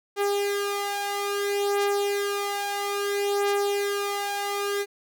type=beating tone pair; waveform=sawtooth; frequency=403.9 / 404.5 Hz; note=G#4 / G#4; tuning=-48 / -46 cents; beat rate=0.6 Hz; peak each=-22 / -25 dBFS; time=0.16-4.86 s; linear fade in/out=50 ms; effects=none